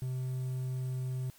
triangle tone with quantisation, 128.6 Hz, C3, 30 cents flat, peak -30 dBFS, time 0.02-1.3 s, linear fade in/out 0 ms, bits 10, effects white hiss -60 dBFS RMS until 1.38 s + MP3 96 kbps

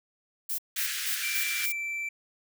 violet noise bursts, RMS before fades -31 dBFS, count 5, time 0.49-1.725 s, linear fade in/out 10 ms, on 95 ms, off 190 ms
pink high-pass noise, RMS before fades -33 dBFS, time 0.76-1.66 s, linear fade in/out 5 ms, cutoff 1500 Hz, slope 48 dB/octave
triangle tone with pitch glide, 2349 to 2335 Hz, D7 to D7, 0 to -11 cents, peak -29 dBFS, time 1.23-2.09 s, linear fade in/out 5 ms, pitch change -11 cents, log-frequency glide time 1.52-1.71 s
effects none

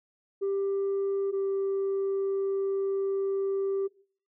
sine tone pair in turn, 394 / 391.1 Hz, G4 / G4, +9 / -4 cents, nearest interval unison, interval 13 cents, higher first, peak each -24 dBFS, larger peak neither, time 0.41-1.32 / 1.32-3.88 s, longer second, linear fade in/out 20 ms, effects noise-tail reverb RT60 0.5 s tail -22 dB re dry + tanh soft clip ceiling -24 dBFS

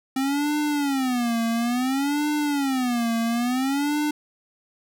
square tone with vibrato, 261.6 Hz, C4, in tune, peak -22 dBFS, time 0.16-4.11 s, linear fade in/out 5 ms, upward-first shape sine, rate 0.58 Hz, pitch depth 230 cents each way, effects none

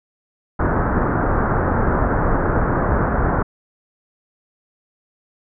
pink low-pass noise, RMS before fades -18 dBFS, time 0.59-3.43 s, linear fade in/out 10 ms, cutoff 1600 Hz, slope 48 dB/octave, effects none

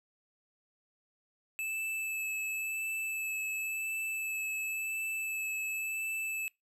square tone with vibrato, 2619 Hz, E7, 12 cents flat, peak -34 dBFS, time 1.59-6.48 s, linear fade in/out 0 ms, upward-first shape sine, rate 0.94 Hz, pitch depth 13 cents each way, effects noise-tail reverb RT60 0.2 s tail -23 dB re dry

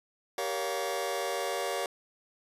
sawtooth chord, G half-diminished seventh, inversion none, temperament just, 392 / 470.4 / 564.5 / 705.6 Hz, G4 / Bb4 / Db5 / F5, 0 / +16 / +31 / +18 cents, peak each -33 / -32 / -31 / -32 dBFS, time 0.38-1.86 s, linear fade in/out 2 ms, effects resampled to 32000 Hz

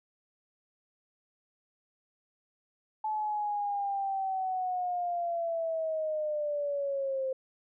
sine linear sweep, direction down, 866 to 522 Hz, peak -29 dBFS, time 3.04-7.33 s, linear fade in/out 5 ms, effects none

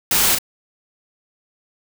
white noise with echo, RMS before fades -17 dBFS, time 0.11-0.35 s, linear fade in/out 2 ms, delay 36 ms, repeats 1, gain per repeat -5 dB, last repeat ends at 0.386 s, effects none

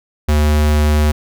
square tone, 75.2 Hz, D2, 42 cents sharp, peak -11 dBFS, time 0.28-1.12 s, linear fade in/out 10 ms, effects none

